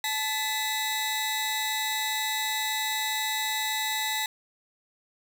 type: tone cluster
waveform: sawtooth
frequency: 870 / 2004 / 3817 Hz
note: A5 / B6 / A#7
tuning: -20 / +25 / +40 cents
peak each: -28 dBFS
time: 0.04-4.26 s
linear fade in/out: 2 ms
effects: none